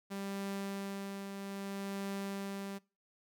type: tone with tremolo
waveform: sawtooth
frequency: 197.3 Hz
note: G3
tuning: 11 cents sharp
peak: -33 dBFS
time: 0.1-2.79 s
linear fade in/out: 20 ms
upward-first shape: triangle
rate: 0.62 Hz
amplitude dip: 45%
effects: noise-tail reverb RT60 0.3 s tail -22 dB re dry